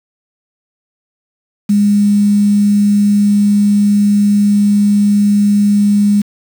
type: tone with quantisation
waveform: sine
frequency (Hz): 204.8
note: G#3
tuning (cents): -24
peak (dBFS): -7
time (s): 1.69-6.22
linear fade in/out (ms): 10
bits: 5
effects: none